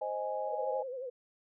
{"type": "chord", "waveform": "sine", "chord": "Ab major", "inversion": "first", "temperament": "equal", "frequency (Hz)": [523.3, 622.3, 830.6], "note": ["C5", "Eb5", "Ab5"], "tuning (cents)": [0, 0, 0], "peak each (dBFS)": -37, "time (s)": [0.01, 0.83], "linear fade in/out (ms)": 10}
{"type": "tone with vibrato", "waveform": "sine", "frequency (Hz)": 514, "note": "C5", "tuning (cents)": -31, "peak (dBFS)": -37, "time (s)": [0.47, 1.1], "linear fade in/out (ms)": 10, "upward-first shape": "sine", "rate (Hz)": 11, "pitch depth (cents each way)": 91}
{"effects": []}